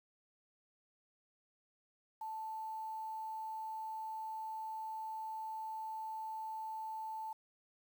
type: tone with quantisation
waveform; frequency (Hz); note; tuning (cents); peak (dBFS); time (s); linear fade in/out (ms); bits
sine; 880; A5; 0; -40; 2.21-7.33; 5; 10
effects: none